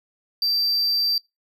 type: tone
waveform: triangle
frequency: 4684 Hz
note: D8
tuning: 5 cents flat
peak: -18 dBFS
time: 0.42-1.18 s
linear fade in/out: 2 ms
effects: noise-tail reverb RT60 0.2 s tail -24 dB re dry